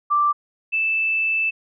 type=tone pair in turn; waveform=sine; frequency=1175 / 2638 Hz; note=D6 / E7; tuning=+1 / +1 cents; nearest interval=octave + major second; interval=1400 cents; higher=second; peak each=-15 / -18 dBFS; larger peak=first; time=0.1-0.33 / 0.72-1.51 s; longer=second; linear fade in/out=20 ms; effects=none